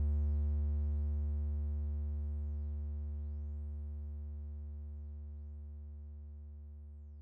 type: tone with level ramp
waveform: triangle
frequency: 73.6 Hz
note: D2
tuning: 4 cents sharp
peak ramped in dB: -27 to -46 dBFS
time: 0-7.21 s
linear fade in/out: 0 ms
effects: none